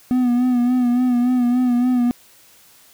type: tone with vibrato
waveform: triangle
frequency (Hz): 246.9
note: B3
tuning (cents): 0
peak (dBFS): -12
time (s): 0.11-2.11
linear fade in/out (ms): 0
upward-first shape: sine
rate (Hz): 3.5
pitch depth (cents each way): 45
effects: white hiss -50 dBFS RMS until 2.93 s